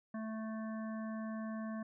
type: harmonic tone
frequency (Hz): 220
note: A3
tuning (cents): 0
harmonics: 1 / 3 / 5 / 7 / 8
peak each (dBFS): -39 / -48 / -51 / -57 / -56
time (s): 0.14-1.83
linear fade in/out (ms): 5
effects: none